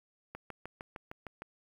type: click train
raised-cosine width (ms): 0.5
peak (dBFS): -27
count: 8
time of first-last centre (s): 0.35-1.42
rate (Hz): 6.54
effects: 9-bit